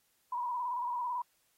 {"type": "tone with vibrato", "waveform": "sine", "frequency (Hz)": 977, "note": "B5", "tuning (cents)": -19, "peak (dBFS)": -32, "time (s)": [0.32, 1.22], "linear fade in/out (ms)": 5, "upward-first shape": "square", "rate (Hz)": 18, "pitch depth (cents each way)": 46, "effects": ["white hiss -73 dBFS RMS until 1.57 s", "AAC 48 kbps"]}